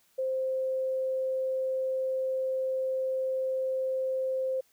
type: tone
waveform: sine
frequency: 523.3 Hz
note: C5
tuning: in tune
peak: -27 dBFS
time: 0.18-4.61 s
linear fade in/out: 10 ms
effects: white hiss -67 dBFS RMS until 4.72 s